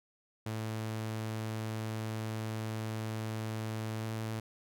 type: tone with pitch glide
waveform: sawtooth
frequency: 110 to 111.15 Hz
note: A2 to A2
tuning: 0 to +18 cents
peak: -31 dBFS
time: 0.46-4.4 s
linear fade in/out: 5 ms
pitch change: +18 cents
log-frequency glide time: 3.98-4.07 s
effects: none